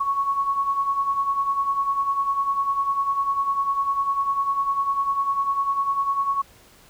sine beating tone pair, 1100 / 1110 Hz, C#6 / C#6, -14 / +2 cents, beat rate 10 Hz, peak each -28 / -21 dBFS, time 0-6.42 s, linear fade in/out 10 ms, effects pink hiss -52 dBFS RMS until 6.89 s

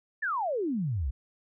sine exponential sweep, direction down, 1823 to 57.6 Hz, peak -27 dBFS, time 0.22-1.11 s, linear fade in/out 10 ms, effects none

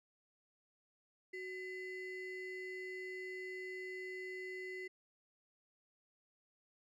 triangle ring-modulated tone, 1196 Hz, D6, 31 cents sharp, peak -38 dBFS, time 1.33-4.88 s, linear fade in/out 10 ms, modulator 824 Hz, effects none

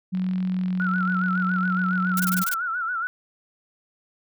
sine tone with pitch glide, 185 to 183.62 Hz, F#3 to F#3, 0 to -13 cents, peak -22 dBFS, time 0.12-2.44 s, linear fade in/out 20 ms, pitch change -13 cents, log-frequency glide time 0.46-0.68 s
click train, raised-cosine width 0.3 ms, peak -27 dBFS, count 87, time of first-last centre 0.15-2.141 s, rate 43.2 Hz
sine tone with vibrato, 1400 Hz, F6, 4 cents sharp, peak -24 dBFS, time 0.8-3.07 s, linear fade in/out 0 ms, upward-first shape sine, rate 7.2 Hz, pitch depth 110 cents each way
blue noise bursts, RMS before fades -27 dBFS, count 8, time 2.17-2.541 s, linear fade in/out 2 ms, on 28 ms, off 21 ms
effects none

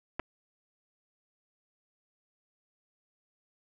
clicks, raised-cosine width 0.5 ms, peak -19 dBFS, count 2, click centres 0.195 / 0.198 s, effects none

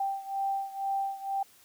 sine beating tone pair, 784 / 786.1 Hz, G5 / G5, 0 / +5 cents, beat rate 2.1 Hz, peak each -31 / -34 dBFS, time 0-1.43 s, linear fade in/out 5 ms, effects white hiss -59 dBFS RMS until 1.64 s + high-pass 60 Hz 12 dB/octave

